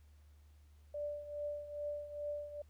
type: tone with tremolo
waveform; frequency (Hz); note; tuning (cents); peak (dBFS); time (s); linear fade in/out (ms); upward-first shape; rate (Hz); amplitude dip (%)
sine; 587.3; D5; 0; -36; 0.94-2.62; 5; triangle; 2.4; 75
effects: added 74 Hz sine -59 dBFS peak until 2.69 s + pink hiss -75 dBFS RMS until 2.69 s